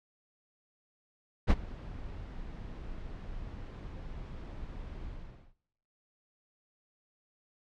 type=noise with ADSR envelope; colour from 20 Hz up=brown; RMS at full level=-19 dBFS; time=1.47-5.54 s; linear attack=37 ms; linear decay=38 ms; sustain=-23 dB; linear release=490 ms; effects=noise-tail reverb RT60 0.8 s tail -21 dB re dry + low-pass 4000 Hz 12 dB/octave